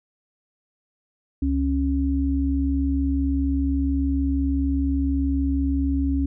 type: tone pair together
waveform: sine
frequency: 69.6 / 274.6 Hz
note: C#2 / C#4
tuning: +8 / -16 cents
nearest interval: 2 octaves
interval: 2376 cents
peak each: -22 dBFS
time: 1.42-6.26 s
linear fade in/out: 5 ms
effects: none